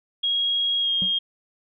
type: tone with pitch glide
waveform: sine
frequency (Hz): 3288 to 3239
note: G#7 to G#7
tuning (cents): -18 to -44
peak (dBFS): -20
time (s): 0.23-1.19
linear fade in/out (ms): 10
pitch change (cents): -26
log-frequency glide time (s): 0.8-0.9
type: tone with exponential decay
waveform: triangle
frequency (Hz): 185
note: F#3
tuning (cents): 0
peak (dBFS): -23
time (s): 1.02-1.15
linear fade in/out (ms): 0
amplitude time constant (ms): 28
effects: none